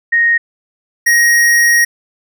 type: tone pair in turn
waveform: sine / square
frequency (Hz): 1864.7 / 1880.9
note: A#6 / A#6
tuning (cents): 0 / +15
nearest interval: unison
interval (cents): 15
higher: second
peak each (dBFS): -8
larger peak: neither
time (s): 0.12-0.38 / 1.06-1.85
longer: second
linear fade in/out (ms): 10
effects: none